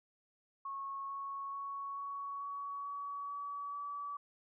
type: tone with pitch steps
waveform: sine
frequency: 1098 / 1105 / 1112 / 1119.1 / 1126.3 / 1133.4 / 1140.7 / 1147.9 Hz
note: C#6 / C#6 / C#6 / C#6 / C#6 / C#6 / C#6 / D6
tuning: -17 / -6 / +5 / +16 / +27 / +38 / +49 / -40 cents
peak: -39 dBFS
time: 0.65-4.17 s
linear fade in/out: 5 ms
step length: 440 ms
effects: none